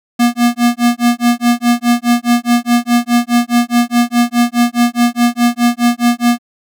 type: tone with tremolo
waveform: square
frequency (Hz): 239.4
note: A#3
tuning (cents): +46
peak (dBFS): -7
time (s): 0.19-6.39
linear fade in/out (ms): 10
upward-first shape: sine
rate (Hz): 4.8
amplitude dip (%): 100
effects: none